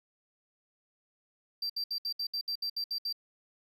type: tone bursts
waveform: triangle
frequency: 4699 Hz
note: D8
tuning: in tune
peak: -30 dBFS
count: 11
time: 1.62-3.127 s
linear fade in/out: 5 ms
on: 77 ms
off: 66 ms
effects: none